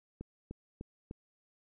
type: click train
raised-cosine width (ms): 3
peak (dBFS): -29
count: 4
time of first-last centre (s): 0.21-1.111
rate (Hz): 3.33
effects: none